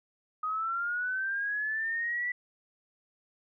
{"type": "linear sweep", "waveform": "sine", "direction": "up", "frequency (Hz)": [1244, 1975.5], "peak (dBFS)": -29, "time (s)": [0.43, 2.32], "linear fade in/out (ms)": 5, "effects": []}